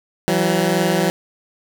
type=tone pair together; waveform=15% pulse; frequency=167.29 / 189.8 Hz; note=E3 / F#3; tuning=+26 / +44 cents; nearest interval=major second; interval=218 cents; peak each=-12 dBFS; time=0.28-1.1 s; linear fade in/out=0 ms; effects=none